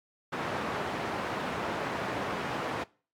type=band-pass noise; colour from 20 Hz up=white; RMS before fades=-34 dBFS; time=0.32-2.84 s; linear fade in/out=10 ms; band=110 to 1200 Hz; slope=12 dB/octave; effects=noise-tail reverb RT60 0.4 s tail -23 dB re dry + AAC 64 kbps